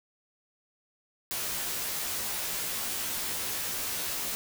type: noise with comb filter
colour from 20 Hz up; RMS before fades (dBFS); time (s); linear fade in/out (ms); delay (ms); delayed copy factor
white; -33; 1.31-4.35; 0; 15; -0.9
effects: none